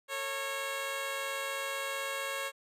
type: tone pair together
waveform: 10% pulse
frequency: 450.1 / 548.7 Hz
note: A4 / C#5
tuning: +39 / -18 cents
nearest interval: minor third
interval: 343 cents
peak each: -35 / -26 dBFS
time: 0.08-2.52 s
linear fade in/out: 50 ms
effects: resampled to 32000 Hz